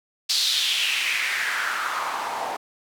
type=noise with band-pass filter sweep; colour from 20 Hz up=white; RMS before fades=-25 dBFS; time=0.29-2.57 s; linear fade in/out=10 ms; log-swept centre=4500 to 720 Hz; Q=3.6; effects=none